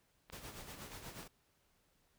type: click train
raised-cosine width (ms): 0.3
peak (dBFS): -35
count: 4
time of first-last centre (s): 0.3-1.229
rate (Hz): 3.23
type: noise with tremolo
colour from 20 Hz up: pink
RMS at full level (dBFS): -48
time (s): 0.32-1.28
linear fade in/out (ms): 10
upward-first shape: sine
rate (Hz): 8.3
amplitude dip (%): 55
effects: pink hiss -75 dBFS RMS until 2.18 s